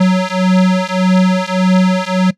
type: beating tone pair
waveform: square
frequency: 184.5 / 186.2 Hz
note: F#3 / F#3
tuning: -5 / +11 cents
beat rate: 1.7 Hz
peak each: -13 dBFS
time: 0-2.31 s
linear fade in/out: 10 ms
effects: noise-tail reverb RT60 0.1 s tail -20 dB re dry + low-pass 5000 Hz 12 dB/octave